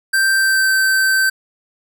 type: tone with pitch glide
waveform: square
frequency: 1568 to 1548.2 Hz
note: G6 to G6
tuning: 0 to -22 cents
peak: -13 dBFS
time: 0.13-1.3 s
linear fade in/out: 10 ms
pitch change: -22 cents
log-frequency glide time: 0.35-0.7 s
effects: none